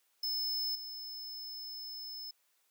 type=tone with level steps; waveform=square; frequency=5230 Hz; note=E8; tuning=15 cents flat; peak=-33 / -42 dBFS; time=0.23-2.31 s; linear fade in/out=5 ms; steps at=0.75 s; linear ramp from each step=5 ms; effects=white hiss -74 dBFS RMS until 2.7 s + high-pass 400 Hz 12 dB/octave